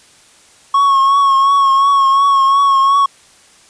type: tone with vibrato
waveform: triangle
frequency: 1100 Hz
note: C#6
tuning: 14 cents flat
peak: -6 dBFS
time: 0.74-3.06 s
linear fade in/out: 5 ms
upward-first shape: triangle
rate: 2.8 Hz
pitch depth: 41 cents each way
effects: white hiss -46 dBFS RMS until 3.69 s + resampled to 22050 Hz